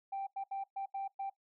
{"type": "tone bursts at uneven times", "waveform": "sine", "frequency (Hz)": 784, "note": "G5", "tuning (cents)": 0, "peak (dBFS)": -34, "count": 6, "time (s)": [[0.12, 0.27], [0.36, 0.44], [0.51, 0.64], [0.76, 0.86], [0.94, 1.08], [1.19, 1.3]], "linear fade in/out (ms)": 10, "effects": ["noise-tail reverb RT60 0.1 s tail -17 dB re dry", "tanh soft clip ceiling -33 dBFS"]}